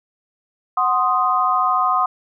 sine chord, C diminished, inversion second, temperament equal, 740 / 1046.5 / 1244.5 Hz, Gb5 / C6 / Eb6, 0 / 0 / 0 cents, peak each -21 / -19 / -18 dBFS, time 0.77-2.06 s, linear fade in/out 5 ms, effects none

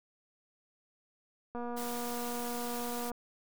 click train, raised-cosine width 1 ms, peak -27 dBFS, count 377, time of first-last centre 1.55-3.117 s, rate 240 Hz
white noise, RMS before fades -43 dBFS, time 1.76-3.11 s, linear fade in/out 20 ms
effects none

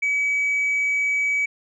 sine tone, 2279 Hz, C#7, 47 cents sharp, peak -17 dBFS, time 0.02-1.46 s, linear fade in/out 10 ms, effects tanh soft clip ceiling -17 dBFS

